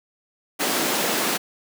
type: high-pass noise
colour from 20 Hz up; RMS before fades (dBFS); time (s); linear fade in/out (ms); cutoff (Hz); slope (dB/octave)
pink; -23; 0.59-1.38; 20; 220; 24
effects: none